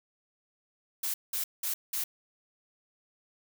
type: noise bursts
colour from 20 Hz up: blue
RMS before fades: -32 dBFS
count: 4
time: 1.03-2.04 s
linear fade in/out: 5 ms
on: 110 ms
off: 190 ms
effects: none